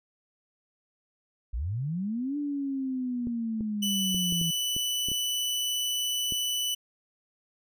sine linear two-way sweep, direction up then down, 48.38 to 293.7 to 163 Hz, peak -28 dBFS, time 1.53-4.51 s, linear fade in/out 10 ms, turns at 2.37 s
clicks, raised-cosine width 3 ms, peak -25 dBFS, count 9, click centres 3.271 / 3.608 / 4.146 / 4.324 / 4.414 / 4.765 / 5.086 / 5.117 / 6.323 s
sawtooth tone, 2979 Hz, F#7, 11 cents sharp, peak -24 dBFS, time 3.82-6.75 s, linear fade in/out 10 ms
effects none

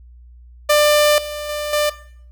sawtooth tone with level steps, 595 Hz, D5, 22 cents sharp, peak -7 / -21 / -18 / -11 dBFS, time 0.69-1.9 s, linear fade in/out 10 ms, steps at 1.18 / 1.49 / 1.73 s, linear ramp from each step 2 ms, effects noise-tail reverb RT60 0.6 s tail -17 dB re dry + added 60 Hz sine -40 dBFS peak until 2.31 s

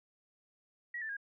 sine tone with pitch steps, 1917 / 1768.1 / 1630.7 Hz, A#6 / A6 / G#6, +48 / +8 / -32 cents, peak -37 dBFS, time 0.94-1.168 s, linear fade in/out 5 ms, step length 76 ms, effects none

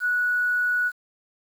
sine tone with quantisation, 1469 Hz, F#6, 13 cents flat, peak -20 dBFS, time 0-0.92 s, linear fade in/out 50 ms, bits 8, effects none

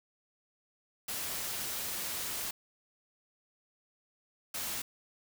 white noise bursts at uneven times, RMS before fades -37 dBFS, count 2, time 1.08-2.51 / 4.54-4.82 s, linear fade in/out 5 ms, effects none

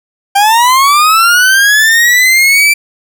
40% pulse linear sweep, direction up, 784 to 2349 Hz, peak -4 dBFS, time 0.35-2.74 s, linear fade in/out 10 ms, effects none

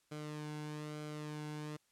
sawtooth tone with flanger, 151 Hz, D3, 48 cents sharp, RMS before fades -44 dBFS, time 0.11-1.77 s, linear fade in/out 10 ms, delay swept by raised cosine 1.1 to 1.63 ms, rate 1.1 Hz, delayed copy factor -0.55, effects white hiss -75 dBFS RMS until 1.91 s + low-pass 10000 Hz 12 dB/octave

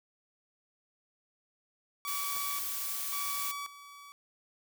sawtooth tone with tremolo, 1142 Hz, D6, 49 cents flat, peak -33 dBFS, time 2.05-4.12 s, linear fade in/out 0 ms, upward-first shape square, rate 0.93 Hz, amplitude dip 75%
blue noise, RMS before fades -36 dBFS, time 2.07-3.52 s, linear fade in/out 10 ms
clicks, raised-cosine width 0.5 ms, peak -35 dBFS, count 2, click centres 2.362 / 2.367 s
effects none

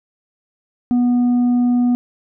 triangle tone with tanh clipping, 244.5 Hz, B3, 17 cents flat, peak -13 dBFS, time 0.91-1.95 s, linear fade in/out 0 ms, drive 8 dB, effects none

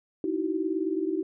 sine tone cluster, 310.2 / 329.1 / 378.4 Hz, D#4 / E4 / F#4, -5 / -3 / +39 cents, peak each -30 dBFS, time 0.24-1.23 s, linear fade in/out 2 ms, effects none

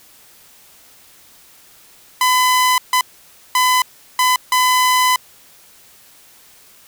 sawtooth tone bursts at uneven times, 1008 Hz, B5, 35 cents sharp, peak -8 dBFS, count 5, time 2.21-2.78 / 2.93-3.01 / 3.55-3.82 / 4.19-4.36 / 4.52-5.16 s, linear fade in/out 2 ms, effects white hiss -47 dBFS RMS until 6.87 s

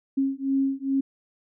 sine beating tone pair, 270 / 272.4 Hz, C#4 / C#4, -45 / -30 cents, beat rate 2.4 Hz, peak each -25 dBFS, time 0.17-1.01 s, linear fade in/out 10 ms, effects none

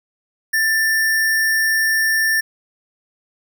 sine tone with sample-and-hold, 1774 Hz, A6, 14 cents sharp, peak -14 dBFS, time 0.53-2.41 s, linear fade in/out 10 ms, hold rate 7350 Hz, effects none

